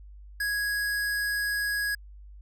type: tone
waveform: square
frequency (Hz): 1661.2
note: G#6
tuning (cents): 0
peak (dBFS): -27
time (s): 0.4-1.95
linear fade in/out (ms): 5
effects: added 50 Hz sine -44 dBFS peak until 2.41 s